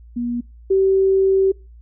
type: tone pair in turn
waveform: sine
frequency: 240 / 385.1 Hz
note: B3 / G4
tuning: -49 / -31 cents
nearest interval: minor sixth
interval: 818 cents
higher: second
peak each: -20 / -12 dBFS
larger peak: second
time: 0.16-0.41 / 0.7-1.52 s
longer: second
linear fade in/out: 10 ms
effects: noise-tail reverb RT60 0.3 s tail -25 dB re dry + added 58 Hz sine -40 dBFS peak until 1.81 s